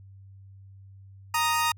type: tone pair together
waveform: sawtooth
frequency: 932 / 1244.1 Hz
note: A#5 / D#6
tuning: -1 / -1 cents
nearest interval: perfect fourth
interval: 500 cents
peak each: -21 / -23 dBFS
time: 1.34-1.72 s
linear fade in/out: 5 ms
effects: added 97 Hz sine -46 dBFS peak until 1.77 s